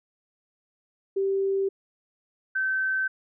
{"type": "tone pair in turn", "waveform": "sine", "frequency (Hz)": [390, 1540.7], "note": ["G4", "G6"], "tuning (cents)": [-9, -30], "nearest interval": "2 octaves", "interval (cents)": 2379, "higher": "second", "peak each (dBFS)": [-22, -23], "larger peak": "first", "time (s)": [[1.16, 1.69], [2.55, 3.08]], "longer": "neither", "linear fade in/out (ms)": 10, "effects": []}